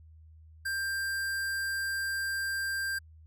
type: tone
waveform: square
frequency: 1585 Hz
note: G6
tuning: 19 cents sharp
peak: -31 dBFS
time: 0.65-2.99 s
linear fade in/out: 10 ms
effects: added 79 Hz sine -51 dBFS peak until 3.26 s